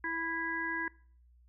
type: harmonic tone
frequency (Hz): 329.6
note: E4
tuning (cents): 0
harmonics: 1 / 3 / 5 / 6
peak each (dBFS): -41 / -40 / -35 / -40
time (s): 0.04-0.88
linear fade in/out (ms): 2
effects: noise-tail reverb RT60 0.5 s tail -22 dB re dry + added 60 Hz sine -59 dBFS peak until 1.48 s

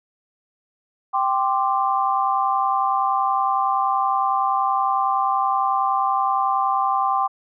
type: chord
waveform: sine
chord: G suspended fourth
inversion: none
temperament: just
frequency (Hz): 784 / 1045.3 / 1176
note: G5 / C6 / D6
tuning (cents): 0 / -2 / +2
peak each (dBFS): -21 / -22 / -23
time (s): 1.13-7.28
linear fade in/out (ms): 20
effects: none

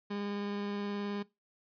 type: tone with vibrato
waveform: 30% pulse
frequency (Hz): 203.3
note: G#3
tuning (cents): -37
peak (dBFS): -32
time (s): 0.1-1.23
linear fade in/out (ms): 10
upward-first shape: triangle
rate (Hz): 19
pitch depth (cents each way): 13
effects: noise-tail reverb RT60 0.2 s tail -19 dB re dry + resampled to 11025 Hz

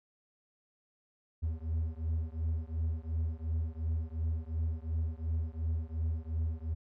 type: beating tone pair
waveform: triangle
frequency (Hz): 79.1 / 81.9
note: D#2 / E2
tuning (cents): +29 / -11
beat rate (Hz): 2.8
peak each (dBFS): -32 / -33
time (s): 1.42-6.75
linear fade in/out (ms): 20
effects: none

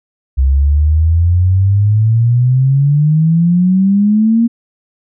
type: exponential sweep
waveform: sine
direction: up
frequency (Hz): 65.1 to 235.6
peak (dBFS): -7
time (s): 0.37-4.48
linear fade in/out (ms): 20
effects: none

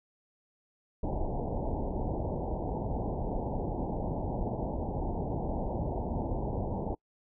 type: low-pass noise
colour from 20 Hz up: pink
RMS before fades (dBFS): -33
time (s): 1.03-6.95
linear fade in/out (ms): 5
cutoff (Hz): 920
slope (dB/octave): 96
effects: noise-tail reverb RT60 0.1 s tail -26 dB re dry

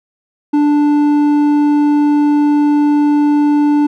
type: tone with hard clipping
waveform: sine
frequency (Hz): 293.7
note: D4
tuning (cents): 0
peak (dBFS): -10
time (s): 0.53-3.87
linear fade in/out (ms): 10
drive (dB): 6
effects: none

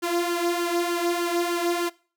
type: tone with flanger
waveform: sawtooth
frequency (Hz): 345.8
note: F4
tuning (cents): -17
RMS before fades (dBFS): -25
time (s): 0.02-1.9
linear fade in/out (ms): 20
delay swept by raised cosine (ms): 0.64 to 2.74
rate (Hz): 3.3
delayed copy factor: +0.6
effects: noise-tail reverb RT60 0.4 s tail -22 dB re dry

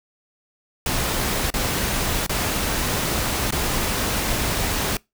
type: noise with dropouts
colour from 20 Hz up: pink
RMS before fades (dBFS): -23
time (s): 0.86-4.97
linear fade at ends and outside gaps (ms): 2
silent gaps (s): 1.503-1.539 / 2.265-2.294 / 3.508-3.523
effects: noise-tail reverb RT60 0.2 s tail -24 dB re dry

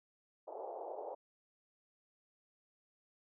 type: band-pass noise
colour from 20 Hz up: white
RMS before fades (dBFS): -45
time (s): 0.47-1.15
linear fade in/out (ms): 10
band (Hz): 390 to 840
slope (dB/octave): 48
effects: none

